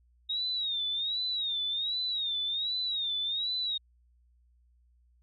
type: tone with vibrato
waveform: sine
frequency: 3743 Hz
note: A#7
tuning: 6 cents sharp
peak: -29 dBFS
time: 0.29-3.78 s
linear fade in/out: 10 ms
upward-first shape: sine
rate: 1.3 Hz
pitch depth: 120 cents each way
effects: added 60 Hz sine -62 dBFS peak until 5.22 s